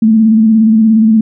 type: tone with vibrato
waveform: sine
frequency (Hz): 220.7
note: A3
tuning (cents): +5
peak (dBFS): -4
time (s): 0.02-1.21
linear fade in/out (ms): 5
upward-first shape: square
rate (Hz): 17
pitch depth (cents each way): 38
effects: none